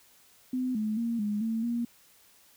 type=tone with pitch steps; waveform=sine; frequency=254.6 / 214.8 / 232.5 / 208.1 / 225 / 236.4 Hz; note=C4 / A3 / A#3 / G#3 / A3 / A#3; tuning=-47 / -41 / -4 / +4 / +39 / +24 cents; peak=-27 dBFS; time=0.53-1.85 s; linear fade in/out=5 ms; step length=220 ms; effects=white hiss -60 dBFS RMS until 2.56 s